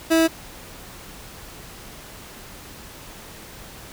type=tone; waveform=30% pulse; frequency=325.6 Hz; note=E4; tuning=21 cents flat; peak=-12 dBFS; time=0.1-0.28 s; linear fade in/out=20 ms; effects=pink hiss -41 dBFS RMS until 3.92 s